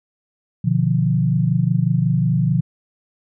sine chord, B diminished, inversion none, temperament equal with one note detuned, 123.47 / 149.49 / 174.61 Hz, B2 / D3 / F3, 0 / +31 / 0 cents, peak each -19 dBFS, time 0.64-2.61 s, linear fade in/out 10 ms, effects none

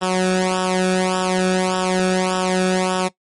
sawtooth tone with flanger, 185 Hz, F#3, in tune, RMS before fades -18 dBFS, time 0.01-3.09 s, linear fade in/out 20 ms, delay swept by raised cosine 0.46 to 1 ms, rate 1.7 Hz, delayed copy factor -0.95, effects noise-tail reverb RT60 0.1 s tail -19 dB re dry + MP3 48 kbps

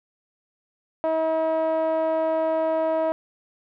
5% pulse tone with low-pass filter, 320.3 Hz, E4, 50 cents flat, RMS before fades -23 dBFS, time 1.04-3.12 s, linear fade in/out 0 ms, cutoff 720 Hz, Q 4.5, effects none

